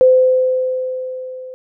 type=tone with level ramp; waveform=sine; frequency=513 Hz; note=C5; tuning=34 cents flat; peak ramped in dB=-5 to -29 dBFS; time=0.01-1.54 s; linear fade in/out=0 ms; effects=none